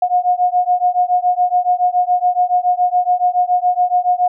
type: beating tone pair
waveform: sine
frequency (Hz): 717 / 724.1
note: F5 / F#5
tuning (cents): +45 / -38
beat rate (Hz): 7.1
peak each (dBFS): -15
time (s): 0.02-4.28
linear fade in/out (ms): 5
effects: none